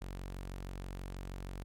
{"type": "tone", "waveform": "sawtooth", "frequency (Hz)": 46.25, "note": "F#1", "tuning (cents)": 0, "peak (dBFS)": -37, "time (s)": [0.01, 1.64], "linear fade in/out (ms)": 10, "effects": ["MP3 64 kbps"]}